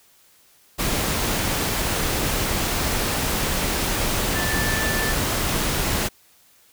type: tone in noise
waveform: sine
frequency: 1760 Hz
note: A6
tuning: in tune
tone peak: -26 dBFS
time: 4.35-5.13 s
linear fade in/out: 20 ms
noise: pink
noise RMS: -23 dBFS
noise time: 0.78-6.09 s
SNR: -6 dB
effects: white hiss -56 dBFS RMS until 6.72 s